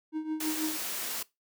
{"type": "tone with tremolo", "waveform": "triangle", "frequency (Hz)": 312.4, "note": "D#4", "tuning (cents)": 7, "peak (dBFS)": -25, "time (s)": [0.12, 0.78], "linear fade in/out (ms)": 50, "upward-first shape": "triangle", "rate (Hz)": 6.2, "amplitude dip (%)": 80}
{"type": "noise", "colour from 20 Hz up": "white", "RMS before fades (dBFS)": -35, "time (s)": [0.4, 1.23], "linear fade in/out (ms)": 5}
{"effects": ["noise-tail reverb RT60 0.2 s tail -21 dB re dry", "high-pass 200 Hz 12 dB/octave"]}